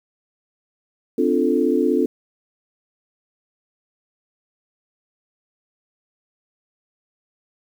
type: chord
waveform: sine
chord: D minor seventh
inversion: third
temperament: equal with one note detuned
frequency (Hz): 257.1 / 293.7 / 349.2 / 440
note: C4 / D4 / F4 / A4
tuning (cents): -30 / 0 / 0 / 0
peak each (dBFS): -21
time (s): 1.18-2.06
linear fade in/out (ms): 5
effects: 8-bit